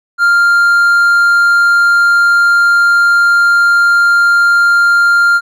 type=tone; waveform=triangle; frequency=1396.9 Hz; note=F6; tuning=in tune; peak=-4 dBFS; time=0.18-5.41 s; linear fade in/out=50 ms; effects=none